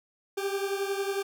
40% pulse beating tone pair, 392 / 403 Hz, G4 / G4, 0 / +48 cents, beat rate 11 Hz, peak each -29 / -33 dBFS, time 0.37-1.23 s, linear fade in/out 10 ms, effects none

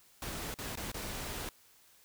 pink noise with dropouts, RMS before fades -40 dBFS, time 0.22-1.49 s, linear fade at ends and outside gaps 1 ms, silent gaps 0.541-0.587 / 0.755-0.773 / 0.917-0.943 s, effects white hiss -63 dBFS RMS until 2.04 s

